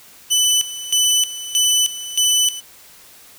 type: tone with tremolo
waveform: 20% pulse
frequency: 2995 Hz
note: F#7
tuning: 20 cents sharp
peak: -8 dBFS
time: 0.3-2.61 s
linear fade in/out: 20 ms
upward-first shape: square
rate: 1.6 Hz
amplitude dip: 80%
effects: white hiss -45 dBFS RMS until 3.38 s